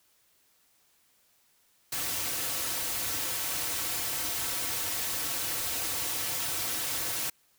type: noise with comb filter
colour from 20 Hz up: white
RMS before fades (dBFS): -32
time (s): 1.92-7.3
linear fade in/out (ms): 5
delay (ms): 4.9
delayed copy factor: -0.7
effects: white hiss -67 dBFS RMS until 7.58 s